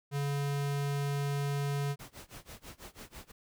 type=tone; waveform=square; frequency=141.8 Hz; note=C#3; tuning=40 cents sharp; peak=-31 dBFS; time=0.11-1.96 s; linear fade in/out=50 ms
type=noise with tremolo; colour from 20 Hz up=pink; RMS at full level=-46 dBFS; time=1.99-3.32 s; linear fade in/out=10 ms; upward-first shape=sine; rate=6.1 Hz; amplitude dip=95%
effects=none